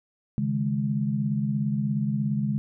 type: chord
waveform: sine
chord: C# suspended second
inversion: none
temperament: equal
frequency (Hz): 138.59 / 155.56 / 207.7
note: C#3 / D#3 / G#3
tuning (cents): 0 / 0 / 0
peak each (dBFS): -27 / -31 / -26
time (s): 0.38-2.58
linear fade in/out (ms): 0
effects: none